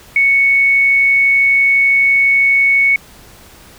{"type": "tone", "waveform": "sine", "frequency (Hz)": 2217, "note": "C#7", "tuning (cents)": 0, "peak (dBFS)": -8, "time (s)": [0.16, 2.96], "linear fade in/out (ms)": 2, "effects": ["pink hiss -41 dBFS RMS until 3.78 s"]}